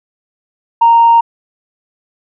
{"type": "tone", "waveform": "sine", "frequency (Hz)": 928, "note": "A#5", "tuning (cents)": -8, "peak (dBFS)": -3, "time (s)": [0.81, 1.21], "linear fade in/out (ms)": 10, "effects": ["tanh soft clip ceiling 0 dBFS"]}